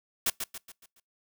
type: noise with echo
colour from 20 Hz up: white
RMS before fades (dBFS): -26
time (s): 0.26-0.3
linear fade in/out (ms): 5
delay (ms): 140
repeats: 5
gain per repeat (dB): -7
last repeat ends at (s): 1
effects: noise-tail reverb RT60 0.2 s tail -24 dB re dry